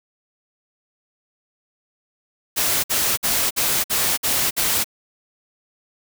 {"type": "noise bursts", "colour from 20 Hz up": "white", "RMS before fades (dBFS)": -20, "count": 7, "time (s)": [2.56, 4.844], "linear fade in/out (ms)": 20, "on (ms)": 280, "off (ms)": 54, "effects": []}